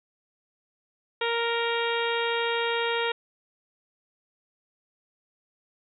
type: harmonic tone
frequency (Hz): 466.2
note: A#4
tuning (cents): 0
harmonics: 1 / 2 / 3 / 4 / 5 / 6 / 7 / 8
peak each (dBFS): -28 / -31 / -33 / -34 / -35 / -36 / -36 / -37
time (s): 1.21-3.12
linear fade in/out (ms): 5
effects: none